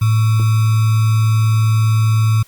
sine tone with sample-and-hold, 110 Hz, A2, in tune, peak -10 dBFS, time 0.01-2.43 s, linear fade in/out 10 ms, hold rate 1225 Hz, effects white hiss -49 dBFS RMS until 2.47 s + Opus 32 kbps

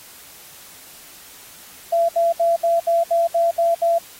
sine tone bursts, 676 Hz, E5, 43 cents sharp, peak -14 dBFS, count 9, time 1.92-3.986 s, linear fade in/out 10 ms, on 170 ms, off 67 ms, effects white hiss -43 dBFS RMS until 4.19 s + AAC 48 kbps

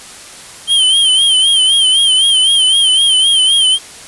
square tone with vibrato, 3136 Hz, G7, in tune, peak -8 dBFS, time 0.67-3.79 s, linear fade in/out 50 ms, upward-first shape sine, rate 3.9 Hz, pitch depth 73 cents each way, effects white hiss -33 dBFS RMS until 4.07 s + resampled to 24000 Hz

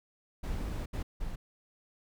brown noise bursts at uneven times, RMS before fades -35 dBFS, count 3, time 0.43-0.86 / 0.93-1.03 / 1.2-1.36 s, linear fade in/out 10 ms, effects none

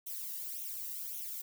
violet noise with flanger, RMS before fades -41 dBFS, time 0.06-1.42 s, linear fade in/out 10 ms, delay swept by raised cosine 0.31 to 1.08 ms, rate 1.8 Hz, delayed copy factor +0.7, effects none

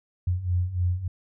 sine beating tone pair, 87.31 / 90.71 Hz, F2 / F#2, 0 / -34 cents, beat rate 3.4 Hz, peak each -28 / -24 dBFS, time 0.27-1.08 s, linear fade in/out 5 ms, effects none

